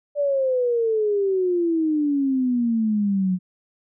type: exponential sweep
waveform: sine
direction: down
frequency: 587.3 to 180 Hz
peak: -18 dBFS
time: 0.15-3.39 s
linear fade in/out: 50 ms
effects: none

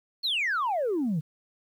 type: exponential sweep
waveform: sine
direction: down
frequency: 4435 to 143.5 Hz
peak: -23 dBFS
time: 0.23-1.21 s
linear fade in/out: 20 ms
effects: tanh soft clip ceiling -22 dBFS + 10-bit

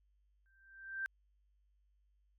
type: tone with exponential growth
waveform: sine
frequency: 1568 Hz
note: G6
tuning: in tune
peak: -34 dBFS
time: 0.46-1.06 s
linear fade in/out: 0 ms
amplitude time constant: 130 ms
effects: added 50 Hz sine -70 dBFS peak until 2.38 s + AAC 48 kbps

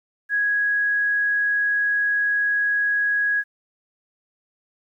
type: tone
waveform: sine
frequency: 1661.2 Hz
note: G#6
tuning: in tune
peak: -18 dBFS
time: 0.29-3.44 s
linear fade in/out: 50 ms
effects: 10-bit

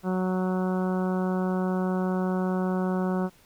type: harmonic tone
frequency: 185 Hz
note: F#3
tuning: in tune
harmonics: 1 / 2 / 3 / 4 / 5 / 6 / 7 / 8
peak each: -25 / -31 / -35 / -37 / -39 / -41 / -42 / -43 dBFS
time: 0.03-3.3 s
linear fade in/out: 50 ms
effects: pink hiss -58 dBFS RMS until 3.45 s

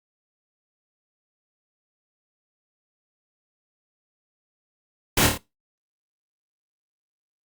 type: noise with echo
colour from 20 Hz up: pink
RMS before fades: -19 dBFS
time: 5.17-5.27 s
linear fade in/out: 5 ms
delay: 27 ms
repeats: 4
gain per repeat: -4 dB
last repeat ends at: 5.378 s
effects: noise-tail reverb RT60 0.2 s tail -19 dB re dry + Opus 48 kbps

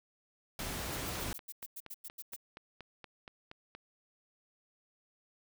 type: noise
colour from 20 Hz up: pink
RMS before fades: -39 dBFS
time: 0.59-1.33 s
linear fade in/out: 2 ms
type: click train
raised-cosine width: 0.3 ms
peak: -31 dBFS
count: 13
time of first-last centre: 0.92-3.75 s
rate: 4.24 Hz
type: noise bursts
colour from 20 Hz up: violet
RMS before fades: -44 dBFS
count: 11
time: 0.92-2.364 s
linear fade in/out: 10 ms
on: 44 ms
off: 96 ms
effects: none

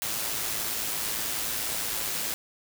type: noise with amplitude modulation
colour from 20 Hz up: white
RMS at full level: -29 dBFS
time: 0.02-2.34 s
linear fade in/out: 0 ms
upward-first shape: sine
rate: 109 Hz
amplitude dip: 35%
effects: none

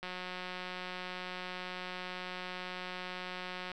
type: click train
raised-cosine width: 0.3 ms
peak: -25 dBFS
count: 672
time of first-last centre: 0.03-3.717 s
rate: 182 Hz
effects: none

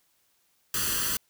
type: noise with comb filter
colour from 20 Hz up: white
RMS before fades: -28 dBFS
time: 0.74-1.17 s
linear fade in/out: 2 ms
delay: 0.66 ms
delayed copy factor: +0.8
effects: white hiss -69 dBFS RMS until 1.29 s

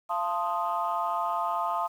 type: chord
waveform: sine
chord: F dominant seventh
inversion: none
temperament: equal with one note detuned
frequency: 686.9 / 880 / 1046.5 / 1244.5 Hz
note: F5 / A5 / C6 / Eb6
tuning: -29 / 0 / 0 / 0 cents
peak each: -31 dBFS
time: 0.09-1.88 s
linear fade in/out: 20 ms
effects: tanh soft clip ceiling -18 dBFS + 9-bit

